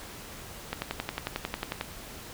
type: click train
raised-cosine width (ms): 0.3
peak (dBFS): -14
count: 13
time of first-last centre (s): 0.73-1.811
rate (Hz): 11.1
effects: pink hiss -44 dBFS RMS until 2.33 s